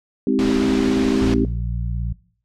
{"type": "chord", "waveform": "sine", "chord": "Ab major seventh", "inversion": "none", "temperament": "equal with one note detuned", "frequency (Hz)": [207.7, 261.6, 319.1, 392], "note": ["Ab3", "C4", "Eb4", "G4"], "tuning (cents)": [0, 0, 44, 0], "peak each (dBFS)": [-22, -18, -23, -23], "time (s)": [0.27, 1.45], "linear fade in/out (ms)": 2}
{"type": "noise", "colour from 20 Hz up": "pink", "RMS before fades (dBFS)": -27, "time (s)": [0.39, 1.34], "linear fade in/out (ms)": 0}
{"type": "harmonic tone", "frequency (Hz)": 58.27, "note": "A#1", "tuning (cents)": 0, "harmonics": [1, 2, 3], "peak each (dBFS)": [-23, -27, -32], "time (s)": [1.21, 2.13], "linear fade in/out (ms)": 5}
{"effects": ["noise-tail reverb RT60 0.5 s tail -19 dB re dry", "low-pass 5000 Hz 12 dB/octave"]}